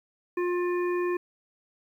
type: harmonic tone with a mistuned harmonic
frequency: 354.5 Hz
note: F4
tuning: 26 cents sharp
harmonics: 1 / 3 / 5 / 7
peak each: -25 / -35 / -39 / -42 dBFS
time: 0.37-1.17 s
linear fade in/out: 5 ms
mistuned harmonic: 7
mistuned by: -21 cents
effects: 10-bit